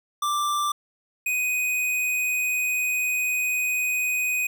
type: tone pair in turn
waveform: square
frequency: 1178 / 2496 Hz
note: D6 / D#7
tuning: +5 / +5 cents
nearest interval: octave + minor second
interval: 1300 cents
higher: second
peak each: -23 dBFS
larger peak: neither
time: 0.22-0.72 / 1.26-4.47 s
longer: second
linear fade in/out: 5 ms
effects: none